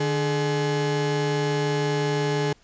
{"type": "tone pair together", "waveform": "35% pulse", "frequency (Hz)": [150, 424.3], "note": ["D3", "G#4"], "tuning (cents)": [37, 37], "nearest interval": "octave + tritone", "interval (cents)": 1800, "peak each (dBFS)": -23, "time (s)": [0, 2.53], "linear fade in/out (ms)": 5, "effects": ["pink hiss -58 dBFS RMS until 2.63 s", "resampled to 16000 Hz"]}